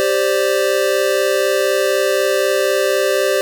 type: chord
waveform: square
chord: G suspended fourth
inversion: none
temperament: equal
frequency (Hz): 392 / 523.3 / 587.3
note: G4 / C5 / D5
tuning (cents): 0 / 0 / 0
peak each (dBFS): -19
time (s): 0-3.41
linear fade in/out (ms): 0
effects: none